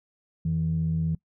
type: tone pair together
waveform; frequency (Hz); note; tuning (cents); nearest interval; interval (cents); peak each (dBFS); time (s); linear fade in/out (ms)
sine; 85.76 / 161.9; F2 / E3; -31 / -31; major seventh; 1100; -30 / -23; 0.45-1.15; 5
effects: noise-tail reverb RT60 0.1 s tail -22 dB re dry + tanh soft clip ceiling -17 dBFS